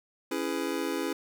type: chord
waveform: square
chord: C# minor seventh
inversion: none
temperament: just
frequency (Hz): 277.2 / 332.6 / 415.8 / 498.9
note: C#4 / E4 / G#4 / B4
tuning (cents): 0 / +16 / +2 / +17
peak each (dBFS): -35 / -34 / -36 / -38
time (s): 0.31-1.13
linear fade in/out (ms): 5
effects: none

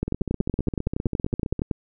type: two click trains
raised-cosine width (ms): 3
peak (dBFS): -14 / -10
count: 24 / 19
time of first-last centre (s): 0.08-1.593 / 0.03-1.712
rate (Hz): 15.2 / 10.7
effects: none

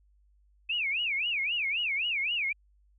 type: tone with vibrato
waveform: sine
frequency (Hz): 2499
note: D#7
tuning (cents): +7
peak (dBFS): -27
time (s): 0.69-2.53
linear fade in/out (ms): 10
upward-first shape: sine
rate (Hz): 3.8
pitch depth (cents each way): 270
effects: added 50 Hz sine -61 dBFS peak until 2.98 s

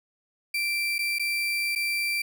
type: tone with dropouts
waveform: 35% pulse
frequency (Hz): 2349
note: D7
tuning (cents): 0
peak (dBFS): -23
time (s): 0.54-2.22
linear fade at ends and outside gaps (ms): 5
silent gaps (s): 0.983-0.989 / 1.186-1.195 / 1.752-1.758
effects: none

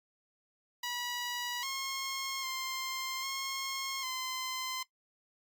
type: tone with pitch steps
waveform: 10% pulse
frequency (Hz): 971 / 1077 / 1052 / 1077 / 1033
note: B5 / C6 / C6 / C6 / C6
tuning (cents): -30 / +50 / +9 / +50 / -22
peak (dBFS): -27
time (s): 0.83-4.83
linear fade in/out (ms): 5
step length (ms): 800
effects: noise-tail reverb RT60 0.1 s tail -18 dB re dry + Opus 48 kbps

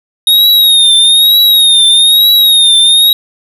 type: tone with vibrato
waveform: square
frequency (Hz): 3729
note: A#7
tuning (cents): 0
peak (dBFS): -4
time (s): 0.27-3.13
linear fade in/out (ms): 2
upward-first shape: triangle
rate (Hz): 1.1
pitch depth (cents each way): 84
effects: none

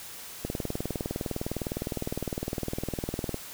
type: click train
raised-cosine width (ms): 2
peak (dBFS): -17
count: 58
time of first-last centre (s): 0.45-3.343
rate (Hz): 19.7
effects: white hiss -43 dBFS RMS until 3.53 s

